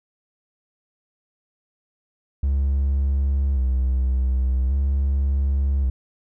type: tone with vibrato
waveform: triangle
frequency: 66.5 Hz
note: C2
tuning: 29 cents sharp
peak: -15 dBFS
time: 2.43-5.9 s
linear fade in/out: 5 ms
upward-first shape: square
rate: 0.44 Hz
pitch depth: 61 cents each way
effects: tanh soft clip ceiling -11 dBFS